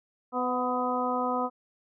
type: harmonic tone with a mistuned harmonic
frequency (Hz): 250.8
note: B3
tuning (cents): +27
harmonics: 1 / 2 / 3 / 4 / 5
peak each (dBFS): -32 / -32 / -32 / -32 / -32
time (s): 0.32-1.5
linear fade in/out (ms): 50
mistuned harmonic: 3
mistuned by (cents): -25
effects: none